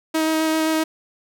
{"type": "tone with vibrato", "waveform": "sawtooth", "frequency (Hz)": 317, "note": "D#4", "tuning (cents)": 32, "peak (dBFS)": -14, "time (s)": [0.14, 0.84], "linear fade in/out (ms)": 10, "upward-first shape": "square", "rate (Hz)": 7.6, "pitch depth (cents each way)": 8, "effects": []}